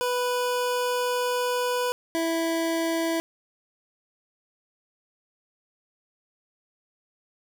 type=tone pair in turn; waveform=25% pulse; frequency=493.9 / 329.6 Hz; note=B4 / E4; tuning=0 / 0 cents; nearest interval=perfect fifth; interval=700 cents; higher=first; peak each=-20 dBFS; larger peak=neither; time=0.01-1.92 / 2.15-3.2 s; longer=first; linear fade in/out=0 ms; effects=none